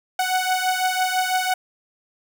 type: beating tone pair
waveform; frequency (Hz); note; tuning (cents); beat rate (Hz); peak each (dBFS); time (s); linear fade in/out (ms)
sawtooth; 740 / 746; F#5 / F#5; 0 / +14; 6; -18 / -20; 0.19-1.54; 5
effects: none